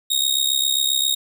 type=tone with amplitude modulation; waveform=sawtooth; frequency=3746 Hz; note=A#7; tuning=8 cents sharp; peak=-11 dBFS; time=0.1-1.15 s; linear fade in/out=10 ms; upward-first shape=sine; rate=67.5 Hz; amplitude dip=80%; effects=none